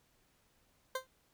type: tone with exponential decay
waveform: 20% pulse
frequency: 520 Hz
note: C5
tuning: 11 cents flat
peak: -27 dBFS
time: 0.95-1.07 s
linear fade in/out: 5 ms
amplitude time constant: 24 ms
effects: pink hiss -72 dBFS RMS until 1.33 s